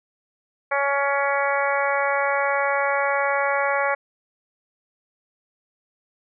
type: harmonic tone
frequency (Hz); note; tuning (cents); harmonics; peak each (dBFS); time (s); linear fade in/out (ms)
280.1; C#4; +18; 2 / 3 / 4 / 5 / 6 / 7 / 8; -24 / -26 / -27 / -28 / -29 / -29 / -30; 0.71-3.95; 10
effects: none